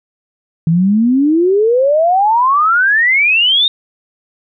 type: exponential sweep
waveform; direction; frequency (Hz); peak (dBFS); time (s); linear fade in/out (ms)
sine; up; 158.2 to 3729; -8; 0.67-3.68; 2
effects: none